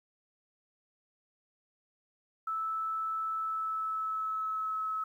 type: tone with pitch glide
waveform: sine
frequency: 1312 to 1292.4 Hz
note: E6 to E6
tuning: -9 to -35 cents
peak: -31 dBFS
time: 2.47-5.04 s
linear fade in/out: 5 ms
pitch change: -26 cents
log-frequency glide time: 3.35-4.78 s
effects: 11-bit